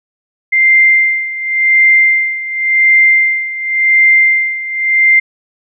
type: tone with tremolo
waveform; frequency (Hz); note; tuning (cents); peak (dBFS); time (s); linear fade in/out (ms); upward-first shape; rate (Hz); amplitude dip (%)
sine; 2093; C7; 0; -4; 0.52-5.2; 10; sine; 0.91; 80
effects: none